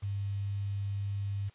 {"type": "tone with quantisation", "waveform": "sine", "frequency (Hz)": 99.9, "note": "G2", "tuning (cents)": 33, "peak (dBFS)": -31, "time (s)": [0.02, 1.5], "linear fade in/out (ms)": 20, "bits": 9, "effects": ["white hiss -63 dBFS RMS until 1.54 s", "resampled to 8000 Hz"]}